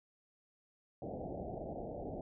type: low-pass noise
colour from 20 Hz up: white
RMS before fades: -43 dBFS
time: 1.02-2.21 s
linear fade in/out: 2 ms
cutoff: 770 Hz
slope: 96 dB/octave
effects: none